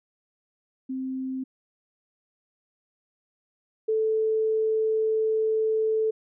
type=tone pair in turn; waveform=sine; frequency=261.6 / 438.8 Hz; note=C4 / A4; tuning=0 / -5 cents; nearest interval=major sixth; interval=895 cents; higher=second; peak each=-28 / -21 dBFS; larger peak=second; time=0.89-1.44 / 3.88-6.11 s; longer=second; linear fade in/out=10 ms; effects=none